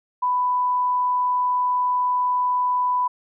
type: tone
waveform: sine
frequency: 994 Hz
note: B5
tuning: 11 cents sharp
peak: -18 dBFS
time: 0.22-3.08 s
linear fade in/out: 10 ms
effects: none